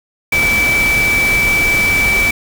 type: tone in noise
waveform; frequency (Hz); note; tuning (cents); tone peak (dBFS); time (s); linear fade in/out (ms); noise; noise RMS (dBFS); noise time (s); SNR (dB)
sine; 2311; D7; -28; -11; 0.32-2.31; 5; pink; -20; 0.32-2.31; +6
effects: none